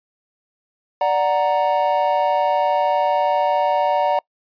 triangle chord, D augmented, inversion none, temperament equal, 587.3 / 740 / 932.3 Hz, D5 / F#5 / A#5, 0 / 0 / 0 cents, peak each -18 dBFS, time 1.01-4.19 s, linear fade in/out 2 ms, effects noise-tail reverb RT60 0.1 s tail -26 dB re dry + resampled to 11025 Hz

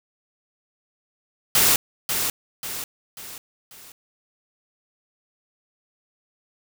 white noise with echo, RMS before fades -17 dBFS, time 1.55-1.76 s, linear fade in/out 2 ms, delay 540 ms, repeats 4, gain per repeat -7 dB, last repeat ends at 3.92 s, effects none

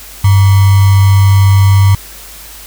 sine tone with sample-and-hold, 98.1 Hz, G2, 2 cents sharp, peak -3 dBFS, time 0.24-1.95 s, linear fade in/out 5 ms, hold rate 1050 Hz, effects added 50 Hz sine -36 dBFS peak until 2.66 s + white hiss -32 dBFS RMS until 2.66 s

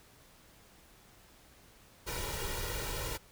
pink noise with comb filter, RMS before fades -37 dBFS, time 2.06-3.18 s, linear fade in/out 20 ms, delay 2.1 ms, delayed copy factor +0.75, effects pink hiss -60 dBFS RMS until 3.31 s

